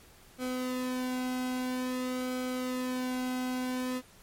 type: tone with flanger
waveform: sawtooth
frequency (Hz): 253.5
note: B3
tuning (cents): +45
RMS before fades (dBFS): -33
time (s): 0.38-4.02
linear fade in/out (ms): 50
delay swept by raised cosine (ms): 1.1 to 1.72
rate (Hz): 0.5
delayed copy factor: -0.7
effects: pink hiss -57 dBFS RMS until 4.22 s + MP3 64 kbps